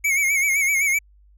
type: tone with vibrato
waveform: square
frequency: 2217 Hz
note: C#7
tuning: in tune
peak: -18 dBFS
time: 0.04-0.99 s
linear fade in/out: 10 ms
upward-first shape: sine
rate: 7.8 Hz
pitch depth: 75 cents each way
effects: added 50 Hz sine -50 dBFS peak until 1.37 s